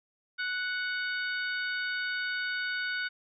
harmonic tone, 740 Hz, F#5, in tune, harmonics 2 / 3 / 4 / 5 / 6, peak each -31 / -40 / -44 / -43 / -43 dBFS, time 0.38-3.09 s, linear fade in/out 20 ms, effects none

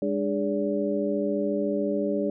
sine tone cluster, 204 / 298.1 / 412 / 573 Hz, G#3 / D4 / G#4 / D5, -31 / +26 / -14 / -43 cents, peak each -29 dBFS, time 0.02-2.3 s, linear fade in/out 2 ms, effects none

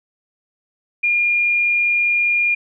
sine tone, 2415 Hz, D7, 48 cents sharp, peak -14 dBFS, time 1.03-2.55 s, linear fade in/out 10 ms, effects none

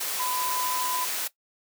sine tone in noise, 1003 Hz, B5, 26 cents sharp, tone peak -29 dBFS, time 0.19-1.05 s, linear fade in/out 10 ms, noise white, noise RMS -30 dBFS, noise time 0-1.28 s, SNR -2 dB, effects noise-tail reverb RT60 0.1 s tail -17 dB re dry + high-pass 400 Hz 12 dB/octave

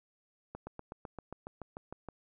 slowing click train, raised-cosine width 1 ms, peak -28 dBFS, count 12, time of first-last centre 0.55-2.087 s, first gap 120 ms, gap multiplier 1.03, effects none

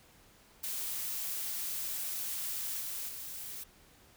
blue noise with level steps, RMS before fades -37 / -39 / -43 dBFS, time 0.63-3.64 s, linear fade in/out 10 ms, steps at 2.8 / 3.08 s, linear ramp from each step 10 ms, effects pink hiss -61 dBFS RMS until 4.16 s

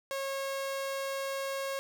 sawtooth tone, 545 Hz, C#5, 29 cents flat, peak -29 dBFS, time 0.11-1.79 s, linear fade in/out 0 ms, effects none

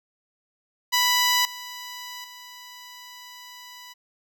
10% pulse tone with level steps, 987.8 Hz, B5, in tune, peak -10 / -27 / -33 dBFS, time 0.92-3.94 s, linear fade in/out 20 ms, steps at 1.45 / 2.24 s, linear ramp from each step 2 ms, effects none

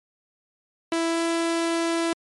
sawtooth tone with pitch glide, 331.3 to 333.4 Hz, E4 to E4, +9 to +20 cents, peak -18 dBFS, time 0.92-2.13 s, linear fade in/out 2 ms, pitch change +11 cents, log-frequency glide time 1.08-1.23 s, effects MP3 48 kbps

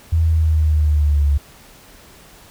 sine linear sweep, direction down, 82.41 to 70.8 Hz, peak -12 dBFS, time 0.12-1.38 s, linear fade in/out 10 ms, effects pink hiss -45 dBFS RMS until 2.5 s

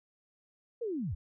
sine linear sweep, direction down, 493.9 to 60.1 Hz, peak -32 dBFS, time 0.81-1.15 s, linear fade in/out 10 ms, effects none

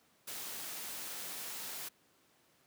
white noise, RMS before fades -43 dBFS, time 0.27-1.89 s, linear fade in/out 10 ms, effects pink hiss -69 dBFS RMS until 2.66 s + high-pass 150 Hz 12 dB/octave

